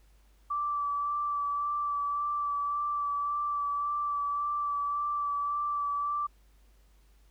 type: tone with vibrato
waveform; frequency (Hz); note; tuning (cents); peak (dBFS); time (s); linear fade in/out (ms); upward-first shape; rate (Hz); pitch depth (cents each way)
sine; 1162; D6; -19; -28; 0.5-6.27; 10; sine; 1.8; 16
effects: added 50 Hz sine -58 dBFS peak until 7.3 s + pink hiss -69 dBFS RMS until 7.3 s